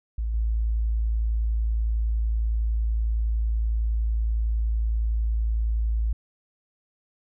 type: tone with level steps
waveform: sine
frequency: 55.4 Hz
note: A1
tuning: 13 cents sharp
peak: -24 / -21 dBFS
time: 0.18-6.13 s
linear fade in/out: 5 ms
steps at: 0.34 s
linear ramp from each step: 2 ms
effects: none